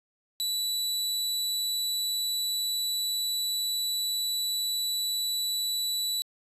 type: tone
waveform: sawtooth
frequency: 3951 Hz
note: B7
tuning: in tune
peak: -24 dBFS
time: 0.4-6.22 s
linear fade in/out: 0 ms
effects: resampled to 32000 Hz